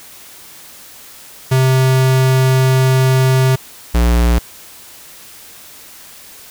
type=tone pair in turn; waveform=square; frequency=130.81 / 59.08 Hz; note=C3 / A#1; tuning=0 / +24 cents; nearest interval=octave + major second; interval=1376 cents; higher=first; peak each=-10 dBFS; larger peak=neither; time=1.51-3.56 / 3.94-4.39 s; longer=first; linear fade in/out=10 ms; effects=white hiss -38 dBFS RMS until 6.5 s